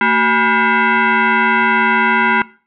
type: tone with frequency modulation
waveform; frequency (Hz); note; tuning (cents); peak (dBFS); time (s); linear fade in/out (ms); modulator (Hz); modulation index
sine; 225.4; A3; +42; -10; 0.01-2.42; 2; 602; 3.3
effects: noise-tail reverb RT60 0.4 s tail -21 dB re dry